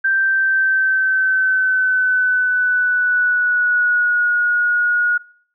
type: tone with pitch glide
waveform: sine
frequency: 1568 to 1446.2 Hz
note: G6 to F#6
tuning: 0 to -40 cents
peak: -13 dBFS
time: 0.04-5.18 s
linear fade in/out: 10 ms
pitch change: -140 cents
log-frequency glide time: 0.14-4.32 s
effects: noise-tail reverb RT60 0.6 s tail -24 dB re dry